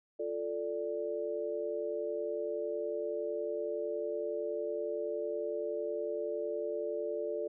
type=chord; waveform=sine; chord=D minor; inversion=first; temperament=equal; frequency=349.2 / 440 / 587.3 Hz; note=F4 / A4 / D5; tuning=0 / 0 / 0 cents; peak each=-40 / -36 / -37 dBFS; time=0.19-7.48 s; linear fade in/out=10 ms; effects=none